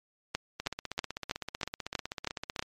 two click trains, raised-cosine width 0.2 ms, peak -12 / -18 dBFS, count 8 / 33, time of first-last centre 0.35-2.594 / 0.6-2.625 s, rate 3.12 / 15.8 Hz, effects MP3 64 kbps

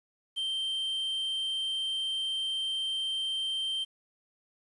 triangle tone, 3136 Hz, G7, in tune, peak -28 dBFS, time 0.36-3.85 s, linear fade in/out 20 ms, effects resampled to 24000 Hz + 10-bit

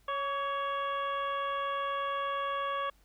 harmonic tone with a mistuned harmonic, 554.4 Hz, C#5, in tune, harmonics 1 / 2 / 3 / 4 / 5 / 6, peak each -37 / -32 / -41 / -49 / -47 / -46 dBFS, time 0.08-2.9 s, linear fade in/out 5 ms, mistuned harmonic 2, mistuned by +36 cents, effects added 50 Hz sine -64 dBFS peak until 3.04 s + pink hiss -68 dBFS RMS until 3.04 s

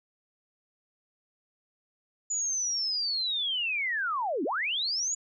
sine linear two-way sweep, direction down then up, 6990 to 245 to 6990 Hz, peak -27 dBFS, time 2.3-5.15 s, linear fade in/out 10 ms, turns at 4.44 s, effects none

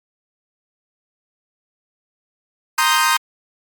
sawtooth chord, C minor seventh, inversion third, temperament equal, 932.3 / 1046.5 / 1244.5 / 1568 Hz, Bb5 / C6 / Eb6 / G6, 0 / 0 / 0 / 0 cents, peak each -16 dBFS, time 2.78-3.17 s, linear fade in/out 5 ms, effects Opus 32 kbps

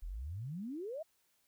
sine exponential sweep, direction up, 36.71 to 671 Hz, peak -39 dBFS, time 0.02-1.03 s, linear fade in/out 10 ms, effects white hiss -75 dBFS RMS until 1.47 s

